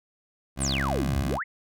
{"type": "tone with pitch glide", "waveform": "15% pulse", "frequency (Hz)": [67.8, 68.35], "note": ["C#2", "C#2"], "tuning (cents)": [-38, -24], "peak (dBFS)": -20, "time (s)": [0.56, 1.39], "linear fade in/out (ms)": 50, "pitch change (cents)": 14, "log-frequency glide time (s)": [0.78, 1.17]}
{"type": "exponential two-way sweep", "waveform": "sine", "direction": "down then up", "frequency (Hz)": [10500, 69.1, 2252], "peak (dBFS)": -27, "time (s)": [0.6, 1.44], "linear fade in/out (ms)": 20, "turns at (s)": 1.19}
{"effects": []}